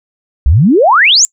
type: exponential sweep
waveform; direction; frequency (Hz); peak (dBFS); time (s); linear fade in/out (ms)
sine; up; 58.27 to 7459; -4; 0.46-1.25; 0
effects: noise-tail reverb RT60 0.1 s tail -26 dB re dry